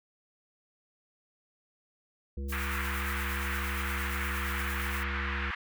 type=harmonic tone; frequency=68.7 Hz; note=C#2; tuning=15 cents flat; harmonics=1 / 3 / 5 / 7; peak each=-33 / -43 / -47 / -49 dBFS; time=2.37-5.51 s; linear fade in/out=5 ms
type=noise with tremolo; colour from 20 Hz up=blue; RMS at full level=-42 dBFS; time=2.48-5.04 s; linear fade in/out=20 ms; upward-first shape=triangle; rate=8.6 Hz; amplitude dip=45%
type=band-pass noise; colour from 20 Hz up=white; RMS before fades=-36 dBFS; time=2.52-5.55 s; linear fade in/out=5 ms; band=1100 to 2200 Hz; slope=24 dB/octave
effects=none